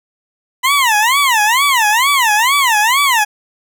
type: tone with vibrato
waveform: 20% pulse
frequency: 978 Hz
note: B5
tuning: 17 cents flat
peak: -5 dBFS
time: 0.63-3.25 s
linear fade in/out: 20 ms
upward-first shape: sine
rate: 2.2 Hz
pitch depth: 280 cents each way
effects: none